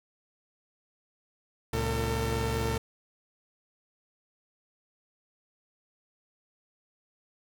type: tone cluster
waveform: sawtooth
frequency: 69.6 / 114.9 / 450.6 Hz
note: C#2 / A#2 / A4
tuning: +8 / -25 / +41 cents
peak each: -28 dBFS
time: 1.73-2.78 s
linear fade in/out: 5 ms
effects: none